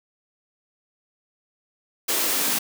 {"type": "noise with high-pass filter sweep", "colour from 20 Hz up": "white", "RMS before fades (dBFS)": -23, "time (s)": [2.08, 2.59], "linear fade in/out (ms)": 10, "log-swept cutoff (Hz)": [360, 200], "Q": 1.9, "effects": []}